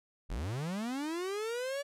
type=linear sweep; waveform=45% pulse; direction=up; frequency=33.34 to 577 Hz; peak=-34 dBFS; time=0.29-1.83 s; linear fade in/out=20 ms; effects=low-pass 11000 Hz 12 dB/octave